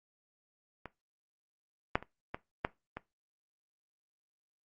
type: clicks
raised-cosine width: 0.5 ms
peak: -27 / -11 / -30 / -21 / -14 / -24 dBFS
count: 6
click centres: 0.857 / 1.955 / 2.026 / 2.345 / 2.649 / 2.97 s
effects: noise-tail reverb RT60 0.2 s tail -18 dB re dry + Opus 48 kbps